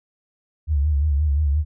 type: tone with vibrato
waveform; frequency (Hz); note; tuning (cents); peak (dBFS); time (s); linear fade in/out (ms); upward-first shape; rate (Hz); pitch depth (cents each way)
sine; 73.42; D2; 0; -16; 0.67-1.65; 50; sine; 5.7; 96
effects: none